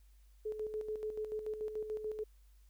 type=tone with tremolo; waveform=sine; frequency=430 Hz; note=A4; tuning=40 cents flat; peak=-35 dBFS; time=0.45-2.24 s; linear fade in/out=10 ms; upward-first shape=square; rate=6.9 Hz; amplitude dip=55%; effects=added 50 Hz sine -59 dBFS peak until 2.69 s + white hiss -75 dBFS RMS until 2.69 s